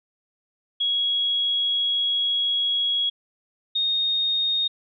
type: tone pair in turn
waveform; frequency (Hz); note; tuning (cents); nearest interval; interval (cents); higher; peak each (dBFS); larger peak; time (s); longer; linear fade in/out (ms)
sine; 3322 / 3705; G#7 / A#7; 0 / -11; major second; 189; second; -20; neither; 0.8-3.1 / 3.75-4.68; first; 10
effects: none